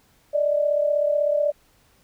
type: tone pair together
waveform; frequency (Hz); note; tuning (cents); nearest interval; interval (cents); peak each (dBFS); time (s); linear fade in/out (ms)
sine; 586.2 / 622.3; D5 / D#5; -3 / 0; minor second; 103; -19 / -25; 0.33-1.52; 20
effects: pink hiss -60 dBFS RMS until 2.03 s